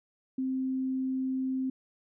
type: tone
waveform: sine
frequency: 261.6 Hz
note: C4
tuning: in tune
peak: -28 dBFS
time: 0.38-1.7 s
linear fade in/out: 5 ms
effects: none